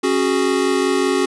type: chord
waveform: square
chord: C# suspended fourth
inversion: none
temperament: equal with one note detuned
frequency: 273.7 / 370 / 415.3 Hz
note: C#4 / F#4 / G#4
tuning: -22 / 0 / 0 cents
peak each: -21 / -19 / -22 dBFS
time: 0.03-1.26 s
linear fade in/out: 10 ms
effects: resampled to 24000 Hz